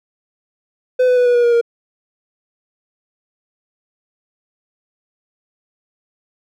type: tone with pitch steps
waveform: triangle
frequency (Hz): 506 / 499.6 / 493.3 / 487.1 / 480.9 / 474.8 / 468.9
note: B4 / B4 / B4 / B4 / B4 / A#4 / A#4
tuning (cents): +42 / +20 / -2 / -24 / -46 / +32 / +10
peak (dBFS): -8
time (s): 0.99-1.613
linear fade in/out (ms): 10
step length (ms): 89
effects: none